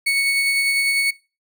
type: tone with tremolo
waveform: 35% pulse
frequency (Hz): 2217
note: C#7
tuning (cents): 0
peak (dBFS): -14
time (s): 0.06-1.11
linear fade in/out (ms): 10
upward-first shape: sine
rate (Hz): 10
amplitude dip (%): 25
effects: noise-tail reverb RT60 0.3 s tail -21 dB re dry